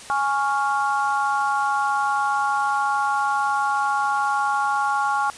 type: chord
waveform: sine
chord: Db major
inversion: second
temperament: equal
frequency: 830.6 / 1108.7 / 1396.9 Hz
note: Ab5 / Db6 / F6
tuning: 0 / 0 / 0 cents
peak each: -22 / -24 / -25 dBFS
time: 0.1-5.3 s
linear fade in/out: 0 ms
effects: white hiss -40 dBFS RMS until 5.37 s + resampled to 22050 Hz